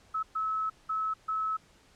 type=tone bursts at uneven times; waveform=sine; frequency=1296 Hz; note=E6; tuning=30 cents flat; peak=-28 dBFS; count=4; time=0.14-0.23 / 0.35-0.7 / 0.89-1.14 / 1.28-1.57 s; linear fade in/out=10 ms; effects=pink hiss -61 dBFS RMS until 1.95 s + low-pass 8000 Hz 12 dB/octave